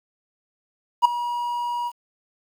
triangle tone with ADSR envelope, 960 Hz, B5, 49 cents flat, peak -6 dBFS, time 1.02-1.92 s, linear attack 31 ms, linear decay 6 ms, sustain -16 dB, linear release 51 ms, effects 8-bit

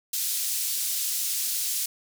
white band-pass noise, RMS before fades -28 dBFS, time 0.13-1.86 s, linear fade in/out 5 ms, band 4300 to 16000 Hz, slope 12 dB/octave, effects none

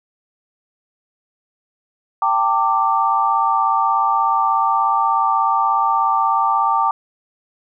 sine chord, G suspended second, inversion none, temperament equal with one note detuned, 784 / 900.6 / 1174.7 Hz, G5 / A5 / D6, 0 / +40 / 0 cents, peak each -20 / -18 / -17 dBFS, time 2.22-6.91 s, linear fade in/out 2 ms, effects none

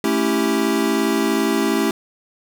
square chord, A dominant seventh, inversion none, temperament equal, 220 / 277.2 / 329.6 / 392 Hz, A3 / C#4 / E4 / G4, 0 / 0 / 0 / 0 cents, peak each -23 dBFS, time 0.04-1.91 s, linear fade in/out 2 ms, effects none

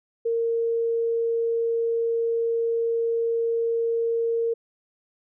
sine tone, 461.2 Hz, A#4, 19 cents flat, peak -21 dBFS, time 0.25-4.54 s, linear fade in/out 10 ms, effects none

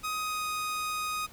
sawtooth tone with pitch glide, 1256 to 1246.6 Hz, D#6 to D#6, +16 to +3 cents, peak -27 dBFS, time 0.03-1.27 s, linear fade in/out 20 ms, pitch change -13 cents, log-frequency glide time 0.18-0.44 s, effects pink hiss -53 dBFS RMS until 1.32 s

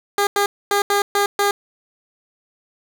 15% pulse tone bursts at uneven times, 404.8 Hz, G#4, 44 cents flat, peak -9 dBFS, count 6, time 0.18-0.27 / 0.36-0.46 / 0.71-0.82 / 0.9-1.02 / 1.15-1.26 / 1.39-1.51 s, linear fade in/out 2 ms, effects none

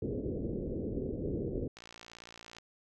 white low-pass noise, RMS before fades -36 dBFS, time 0.02-1.68 s, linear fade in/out 5 ms, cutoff 480 Hz, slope 48 dB/octave
click train, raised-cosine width 0.2 ms, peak -31 dBFS, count 48, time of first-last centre 1.77-2.585 s, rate 57.7 Hz
effects none

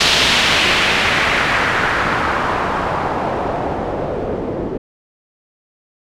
white noise with low-pass filter sweep, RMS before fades -17 dBFS, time 0-4.78 s, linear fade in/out 10 ms, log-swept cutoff 3900 to 410 Hz, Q 1.5, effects none

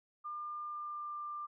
sine tone with pitch glide, 1200 to 1190.3 Hz, D6 to D6, +37 to +23 cents, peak -39 dBFS, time 0.24-1.47 s, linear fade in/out 20 ms, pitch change -14 cents, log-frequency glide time 0.65-1.17 s, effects none

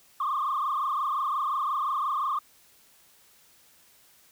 sine tone with frequency modulation, 1140 Hz, C#6, 48 cents sharp, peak -24 dBFS, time 0.2-2.39 s, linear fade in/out 5 ms, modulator 25.7 Hz, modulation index 3.4, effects tanh soft clip ceiling -21 dBFS + white hiss -59 dBFS RMS until 4.31 s

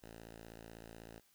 5% pulse tone, 56.1 Hz, A1, 34 cents sharp, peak -40 dBFS, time 0.02-1.2 s, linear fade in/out 10 ms, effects white hiss -71 dBFS RMS until 1.34 s

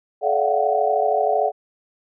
sine tone cluster, 431.2 / 580 / 676 / 724 / 757 Hz, A4 / D5 / E5 / F#5 / F#5, -35 / -22 / +43 / -38 / +39 cents, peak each -23 dBFS, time 0.21-1.52 s, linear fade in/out 50 ms, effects none

